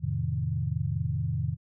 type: chord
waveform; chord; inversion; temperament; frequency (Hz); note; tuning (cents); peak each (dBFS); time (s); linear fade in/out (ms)
sine; F dominant seventh; none; equal with one note detuned; 86.45 / 110 / 130.81 / 155.56; F2 / A2 / C3 / Eb3; -17 / 0 / 0 / 0; -33 / -32 / -31 / -32; 0-1.57; 50
effects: none

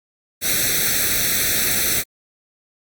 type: noise with comb filter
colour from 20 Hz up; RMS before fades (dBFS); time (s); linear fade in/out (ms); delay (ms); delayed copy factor
white; -19; 0.41-2.04; 50; 0.5; +0.95
effects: Opus 48 kbps

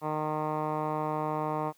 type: tone with low-pass filter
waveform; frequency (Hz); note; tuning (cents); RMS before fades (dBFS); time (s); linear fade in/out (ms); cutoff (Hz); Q
10% pulse; 153.6; D#3; -22; -31; 0.01-1.73; 50; 1100; 2.6
effects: white hiss -65 dBFS RMS until 1.77 s

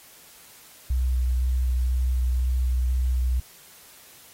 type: tone with vibrato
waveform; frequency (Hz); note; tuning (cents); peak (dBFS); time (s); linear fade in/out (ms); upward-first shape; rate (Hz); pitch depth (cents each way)
sine; 62.8; B1; +30; -20; 0.9-3.4; 5; square; 2; 11
effects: white hiss -50 dBFS RMS until 4.33 s + AAC 48 kbps

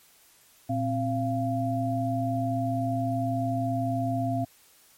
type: tone cluster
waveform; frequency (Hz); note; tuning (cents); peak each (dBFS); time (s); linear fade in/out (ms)
sine; 116.7 / 262.8 / 687; A#2 / C4 / F5; +2 / +8 / -29; -29; 0.69-4.45; 10
effects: white hiss -58 dBFS RMS until 4.97 s + MP3 64 kbps

